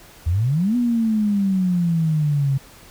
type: exponential two-way sweep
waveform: sine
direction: up then down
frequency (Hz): 77.78 to 246.9 to 134.2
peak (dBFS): -16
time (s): 0.26-2.58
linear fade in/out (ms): 10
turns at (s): 0.76
effects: pink hiss -46 dBFS RMS until 2.9 s